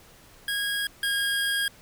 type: tone pair in turn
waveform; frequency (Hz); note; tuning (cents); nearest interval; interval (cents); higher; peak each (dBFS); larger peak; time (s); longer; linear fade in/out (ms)
25% pulse; 1642 / 1628.8; G#6 / G#6; -20 / -34; unison; 14; first; -22 / -20; second; 0.48-0.87 / 1.03-1.68; second; 2
effects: pink hiss -53 dBFS RMS until 1.81 s